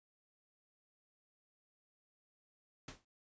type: noise with exponential decay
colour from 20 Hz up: pink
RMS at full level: -44 dBFS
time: 2.88-3.05 s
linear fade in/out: 5 ms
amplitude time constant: 35 ms
effects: resampled to 16000 Hz